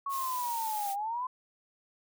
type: linear two-way sweep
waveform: sine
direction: down then up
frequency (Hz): 1119 to 784 to 1033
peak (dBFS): -31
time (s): 0.06-1.27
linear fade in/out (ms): 5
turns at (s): 0.93
type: noise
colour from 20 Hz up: blue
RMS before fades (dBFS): -40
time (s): 0.09-0.96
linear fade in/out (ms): 50
effects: none

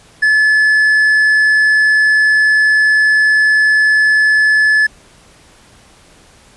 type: tone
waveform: triangle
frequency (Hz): 1725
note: A6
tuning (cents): -35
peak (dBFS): -6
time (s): 0.22-4.87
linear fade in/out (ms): 10
effects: pink hiss -45 dBFS RMS until 6.56 s + resampled to 24000 Hz

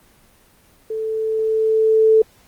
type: tone with level ramp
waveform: sine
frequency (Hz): 440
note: A4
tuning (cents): 0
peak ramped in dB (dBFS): -22 to -8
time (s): 0.9-2.22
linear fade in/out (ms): 5
effects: pink hiss -53 dBFS RMS until 2.47 s + Opus 24 kbps

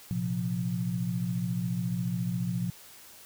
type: chord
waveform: sine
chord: Bb suspended second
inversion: none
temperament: equal with one note detuned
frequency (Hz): 116.54 / 130.81 / 176.54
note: Bb2 / C3 / F3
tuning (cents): 0 / 0 / +19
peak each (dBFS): -33 / -35 / -30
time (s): 0.11-2.7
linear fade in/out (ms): 0
effects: white hiss -51 dBFS RMS until 3.25 s

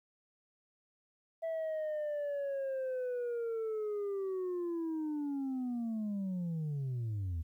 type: linear sweep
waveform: sine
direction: down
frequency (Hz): 659.3 to 77.78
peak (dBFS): -31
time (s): 1.42-7.43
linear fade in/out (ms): 20
effects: tanh soft clip ceiling -33 dBFS + 12-bit

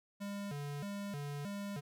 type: tone with vibrato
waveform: square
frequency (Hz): 170.4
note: F3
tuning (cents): -42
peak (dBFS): -40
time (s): 0.2-1.81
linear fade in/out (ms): 20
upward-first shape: square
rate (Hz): 1.6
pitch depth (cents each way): 290
effects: none

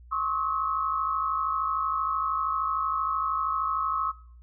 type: tone cluster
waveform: sine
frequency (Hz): 1073 / 1126 / 1281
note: C6 / C#6 / E6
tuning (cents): +43 / +27 / -50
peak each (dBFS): -30 / -32 / -28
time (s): 0.11-4.12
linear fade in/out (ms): 20
effects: noise-tail reverb RT60 0.5 s tail -17 dB re dry + added 60 Hz sine -47 dBFS peak until 4.42 s

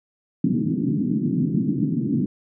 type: band-pass noise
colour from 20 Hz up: white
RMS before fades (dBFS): -22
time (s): 0.44-2.26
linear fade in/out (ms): 2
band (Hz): 130 to 300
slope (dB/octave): 48
effects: none

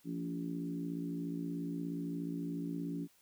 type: harmonic tone with a mistuned harmonic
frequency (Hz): 56.9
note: A#1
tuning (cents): -41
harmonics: 3 / 4 / 5 / 6 / 7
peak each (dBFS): -40 / -47 / -39 / -49 / -53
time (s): 0.04-3.08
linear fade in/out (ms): 50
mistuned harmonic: 4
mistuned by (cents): -17
effects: white hiss -68 dBFS RMS until 3.21 s

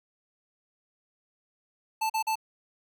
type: tone bursts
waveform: square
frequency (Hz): 880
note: A5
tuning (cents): 0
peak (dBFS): -26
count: 3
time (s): 2.01-2.356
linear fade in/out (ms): 10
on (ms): 88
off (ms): 41
effects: none

